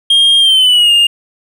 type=tone with pitch glide; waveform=triangle; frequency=3225 to 2824 Hz; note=G7 to F7; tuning=+48 to +19 cents; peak=-4 dBFS; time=0.1-1.07 s; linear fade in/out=5 ms; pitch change=-229 cents; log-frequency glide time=0.39-0.92 s; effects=none